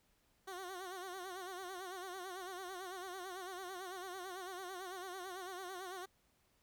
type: tone with vibrato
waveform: 15% pulse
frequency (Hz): 370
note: F#4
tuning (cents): 0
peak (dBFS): -38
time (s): 0.47-6.06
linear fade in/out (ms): 10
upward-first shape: sine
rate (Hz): 9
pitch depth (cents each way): 89
effects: pink hiss -75 dBFS RMS until 6.62 s